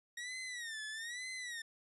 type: tone with vibrato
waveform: sawtooth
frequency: 1879 Hz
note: A#6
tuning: 13 cents sharp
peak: -38 dBFS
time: 0.17-1.62 s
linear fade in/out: 5 ms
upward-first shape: sine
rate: 1.1 Hz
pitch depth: 150 cents each way
effects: resampled to 24000 Hz